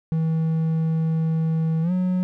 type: tone with pitch glide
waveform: triangle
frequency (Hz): 161.1 to 182.93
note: E3 to F#3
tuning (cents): -39 to -19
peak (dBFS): -17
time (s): 0.12-2.23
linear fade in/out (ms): 0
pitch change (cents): +220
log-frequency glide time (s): 1.82-1.92
effects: none